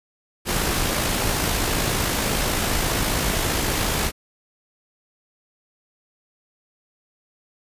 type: noise with amplitude modulation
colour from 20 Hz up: pink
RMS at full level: -21 dBFS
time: 0.45-4.12 s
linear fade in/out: 50 ms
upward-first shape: sine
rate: 54.8 Hz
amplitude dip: 30%
effects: resampled to 32000 Hz